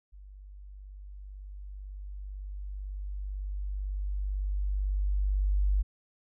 sine tone with level ramp, 49 Hz, G1, in tune, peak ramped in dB -46 to -22 dBFS, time 0.12-5.83 s, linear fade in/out 20 ms, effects none

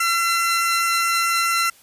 sawtooth tone pair together, 1356.9 / 2033 Hz, E6 / B6, +50 / +50 cents, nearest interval perfect fifth, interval 700 cents, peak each -15 / -21 dBFS, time 0-1.7 s, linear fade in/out 5 ms, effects white hiss -51 dBFS RMS until 1.82 s + resampled to 32000 Hz

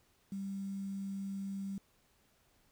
sine tone with quantisation, 196 Hz, G3, in tune, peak -37 dBFS, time 0.32-1.78 s, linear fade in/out 2 ms, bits 10, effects pink hiss -71 dBFS RMS until 2.71 s

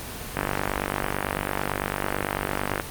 click train, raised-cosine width 0.5 ms, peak -8 dBFS, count 120, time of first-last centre 0.37-2.799 s, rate 49 Hz, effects pink hiss -35 dBFS RMS until 2.9 s + Opus 24 kbps

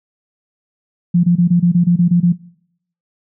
sine tone bursts, 174.61 Hz, F3, in tune, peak -8 dBFS, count 10, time 1.14-2.326 s, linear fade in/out 10 ms, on 97 ms, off 24 ms, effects noise-tail reverb RT60 0.7 s tail -21 dB re dry

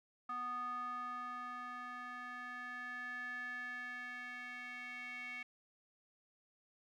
square tone with band-pass filter sweep, 246.9 Hz, B3, in tune, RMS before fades -45 dBFS, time 0.29-5.43 s, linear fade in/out 5 ms, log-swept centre 1200 to 2200 Hz, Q 6.7, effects none

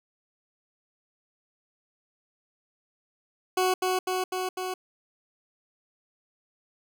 20% pulse tone with echo, 370 Hz, F#4, in tune, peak -17 dBFS, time 3.57-3.74 s, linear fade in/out 5 ms, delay 250 ms, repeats 4, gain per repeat -2 dB, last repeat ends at 4.74 s, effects none

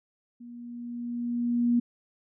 sine tone with level ramp, 239.2 Hz, A#3, 45 cents sharp, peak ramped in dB -42 to -19 dBFS, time 0.4-1.8 s, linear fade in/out 10 ms, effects none

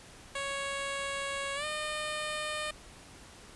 10% pulse tone with pitch glide, 554.4 to 608.1 Hz, C#5 to D#5, 0 to -40 cents, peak -25 dBFS, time 0.35-2.71 s, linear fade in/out 5 ms, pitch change +160 cents, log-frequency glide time 1.55-1.65 s, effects pink hiss -52 dBFS RMS until 3.55 s + resampled to 24000 Hz

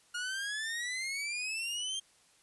sawtooth exponential sweep, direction up, 1426 to 3200 Hz, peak -31 dBFS, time 0.14-2 s, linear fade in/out 10 ms, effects white hiss -65 dBFS RMS until 2.42 s + resampled to 24000 Hz

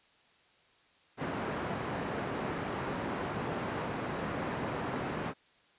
pink band-pass noise, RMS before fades -36 dBFS, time 1.17-5.34 s, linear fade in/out 50 ms, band 140 to 1600 Hz, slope 12 dB/octave, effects white hiss -65 dBFS RMS until 5.78 s + resampled to 8000 Hz

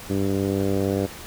10% pulse tone with low-pass filter sweep, 97.8 Hz, G2, 4 cents flat, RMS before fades -23 dBFS, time 0.09-1.07 s, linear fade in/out 20 ms, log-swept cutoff 350 to 580 Hz, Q 1.4, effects pink hiss -39 dBFS RMS until 1.26 s

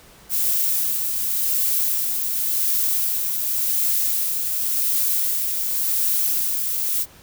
violet noise with tremolo, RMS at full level -20 dBFS, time 0.29-7.06 s, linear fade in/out 50 ms, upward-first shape sine, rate 0.9 Hz, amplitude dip 35%, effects pink hiss -48 dBFS RMS until 7.22 s

